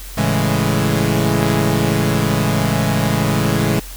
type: chord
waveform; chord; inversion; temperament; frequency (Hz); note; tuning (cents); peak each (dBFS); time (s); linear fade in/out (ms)
sawtooth; A major seventh; none; equal; 110 / 138.59 / 164.81 / 207.7; A2 / C#3 / E3 / G#3; 0 / 0 / 0 / 0; -16; 0.17-3.8; 10
effects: added 44 Hz sine -31 dBFS peak until 3.96 s + white hiss -36 dBFS RMS until 3.96 s